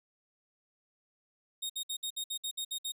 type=tone bursts; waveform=sawtooth; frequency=3717 Hz; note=A#7; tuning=6 cents flat; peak=-31 dBFS; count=10; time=1.62-2.921 s; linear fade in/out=10 ms; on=77 ms; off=59 ms; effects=none